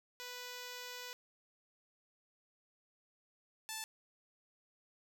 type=tone pair in turn; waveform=5% pulse; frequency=493.9 / 878.4 Hz; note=B4 / A5; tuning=0 / -3 cents; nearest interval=minor seventh; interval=997 cents; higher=second; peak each=-33 / -29 dBFS; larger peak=second; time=0.2-1.13 / 3.69-3.84 s; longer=first; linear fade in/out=0 ms; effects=none